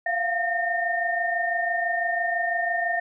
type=tone cluster; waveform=sine; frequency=687 / 713 / 1822 Hz; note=F5 / F5 / A#6; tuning=-29 / +36 / -40 cents; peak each=-27 / -30 / -25 dBFS; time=0.06-3 s; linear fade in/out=5 ms; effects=none